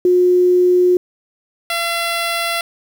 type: tone pair in turn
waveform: sine / 10% pulse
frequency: 360 / 679.6 Hz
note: F#4 / F5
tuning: -47 / -47 cents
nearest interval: major seventh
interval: 1100 cents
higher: second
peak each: -9 dBFS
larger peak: neither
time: 0.05-0.97 / 1.7-2.61 s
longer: first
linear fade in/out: 2 ms
effects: 7-bit